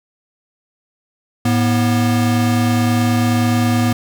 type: tone pair together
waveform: square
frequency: 108 / 242.2 Hz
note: A2 / B3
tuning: -32 / -34 cents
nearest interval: octave + major second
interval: 1398 cents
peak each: -17 / -16 dBFS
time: 1.45-3.93 s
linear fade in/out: 5 ms
effects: none